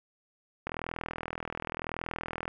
click train, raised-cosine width 0.5 ms, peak -19 dBFS, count 75, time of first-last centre 0.67-2.479 s, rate 40.9 Hz, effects none

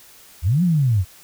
sine linear two-way sweep, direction up then down, 67.5 to 185 to 83.5 Hz, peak -14 dBFS, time 0.42-1.05 s, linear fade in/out 50 ms, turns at 0.63 s, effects white hiss -47 dBFS RMS until 1.23 s

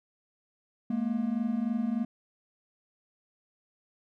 triangle tone pair together, 213.4 / 236.7 Hz, G#3 / A#3, +47 / +27 cents, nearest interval major second, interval 180 cents, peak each -29 / -27 dBFS, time 0.9-2.05 s, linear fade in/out 5 ms, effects none

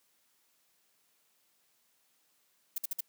violet noise bursts, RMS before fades -33 dBFS, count 4, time 2.76-3.007 s, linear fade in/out 5 ms, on 22 ms, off 53 ms, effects white hiss -72 dBFS RMS until 3.08 s + high-pass 150 Hz 12 dB/octave

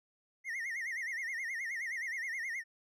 triangle tone with vibrato, 1975.5 Hz, B6, in tune, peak -34 dBFS, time 0.44-2.64 s, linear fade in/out 50 ms, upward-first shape sine, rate 9.5 Hz, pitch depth 160 cents each way, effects none

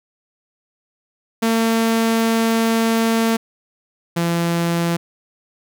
sawtooth tone pair in turn, 226.6 / 169.76 Hz, A#3 / F3, -49 / -49 cents, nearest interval perfect fourth, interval 500 cents, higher first, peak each -11 / -13 dBFS, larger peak first, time 1.42-3.37 / 4.16-4.97 s, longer first, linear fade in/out 10 ms, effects none

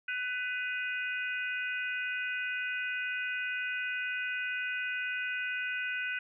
harmonic tone with a mistuned harmonic, 499 Hz, B4, 18 cents sharp, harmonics 3 / 4 / 5 / 6, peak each -34 / -41 / -37 / -45 dBFS, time 0.08-6.19 s, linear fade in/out 5 ms, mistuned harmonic 6, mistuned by -98 cents, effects none

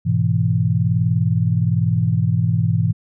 sine chord, E major, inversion first, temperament equal, 103.83 / 123.47 / 164.81 Hz, G#2 / B2 / E3, 0 / 0 / 0 cents, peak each -19 dBFS, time 0.05-2.93 s, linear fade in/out 20 ms, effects none

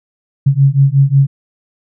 sine beating tone pair, 135.3 / 140.8 Hz, C#3 / C#3, -42 / +27 cents, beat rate 5.5 Hz, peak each -10 dBFS, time 0.46-1.27 s, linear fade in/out 10 ms, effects none

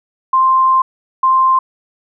sine tone bursts at uneven times, 1048 Hz, C6, 2 cents sharp, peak -8 dBFS, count 2, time 0.33-0.82 / 1.23-1.59 s, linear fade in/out 5 ms, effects none

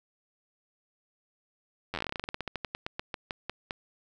slowing click train, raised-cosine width 0.3 ms, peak -17 dBFS, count 27, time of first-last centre 1.94-3.709 s, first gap 10 ms, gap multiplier 1.13, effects none

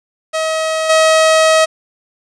sawtooth tone with level steps, 637 Hz, D#5, 41 cents sharp, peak -11 / -4 dBFS, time 0.33-1.66 s, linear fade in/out 20 ms, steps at 0.89 s, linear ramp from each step 10 ms, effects resampled to 22050 Hz + 7-bit

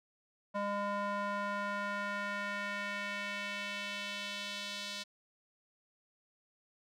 square tone with band-pass filter sweep, 203.1 Hz, G#3, 38 cents flat, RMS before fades -38 dBFS, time 0.54-5.04 s, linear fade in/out 20 ms, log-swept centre 870 to 4100 Hz, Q 1.7, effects none

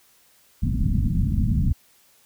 pink low-pass noise, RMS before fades -21 dBFS, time 0.62-1.73 s, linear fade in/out 10 ms, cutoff 240 Hz, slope 48 dB/octave, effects white hiss -58 dBFS RMS until 2.25 s

